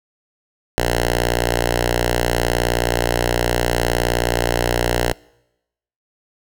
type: tone with notch filter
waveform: 5% pulse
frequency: 59.3 Hz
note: A#1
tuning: 30 cents sharp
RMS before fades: -19 dBFS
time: 0.78-5.13 s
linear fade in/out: 0 ms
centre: 210 Hz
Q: 0.87
effects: noise-tail reverb RT60 0.9 s tail -25 dB re dry